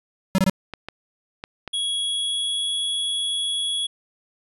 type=tone bursts; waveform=square; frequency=190.1 Hz; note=F#3; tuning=47 cents sharp; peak=-16 dBFS; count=3; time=0.35-0.497 s; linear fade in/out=0 ms; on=33 ms; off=24 ms
type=clicks; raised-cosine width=0.3 ms; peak=-16 dBFS; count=4; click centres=0.737 / 0.886 / 1.439 / 1.677 s
type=tone with pitch glide; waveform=square; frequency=3332 to 3353 Hz; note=G#7 to G#7; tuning=+5 to +16 cents; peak=-23 dBFS; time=1.73-3.87 s; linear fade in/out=10 ms; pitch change=+11 cents; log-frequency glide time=1.96-2.73 s
effects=resampled to 32000 Hz